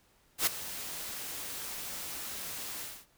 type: noise with ADSR envelope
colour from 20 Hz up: white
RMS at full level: -25 dBFS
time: 0.38-3.06 s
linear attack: 90 ms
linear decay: 6 ms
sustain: -15 dB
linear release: 250 ms
effects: pink hiss -67 dBFS RMS until 3.17 s